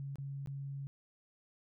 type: tone with dropouts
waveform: sine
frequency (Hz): 138.59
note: C#3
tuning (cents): 0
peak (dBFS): -39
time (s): 0-0.87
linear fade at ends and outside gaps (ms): 0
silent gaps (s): 0.157-0.184 / 0.46-0.473
effects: none